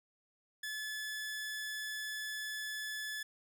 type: tone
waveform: sawtooth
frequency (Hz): 1723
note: A6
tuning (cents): -37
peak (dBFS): -35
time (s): 0.63-3.23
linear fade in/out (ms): 5
effects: none